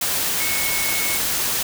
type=tone in noise; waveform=sine; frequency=2197 Hz; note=C#7; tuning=16 cents flat; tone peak=-26 dBFS; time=0.4-1.18 s; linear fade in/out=5 ms; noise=white; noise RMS=-22 dBFS; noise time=0.01-1.63 s; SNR=-7 dB; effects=none